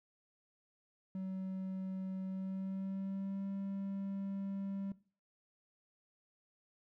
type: tone with pitch glide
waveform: triangle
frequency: 189.1 to 196.11 Hz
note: F#3 to G3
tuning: +38 to +1 cents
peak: -36 dBFS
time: 1.15-4.92 s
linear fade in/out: 2 ms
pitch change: +63 cents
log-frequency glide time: 2.25-3.47 s
effects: noise-tail reverb RT60 0.4 s tail -19 dB re dry